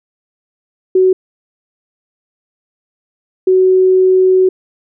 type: tone pair in turn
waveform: sine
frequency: 373.4 / 373.4 Hz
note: F#4 / F#4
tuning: +16 / +16 cents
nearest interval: unison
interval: 0 cents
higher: neither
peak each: -6 dBFS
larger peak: neither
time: 0.95-1.13 / 3.47-4.49 s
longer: second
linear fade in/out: 5 ms
effects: none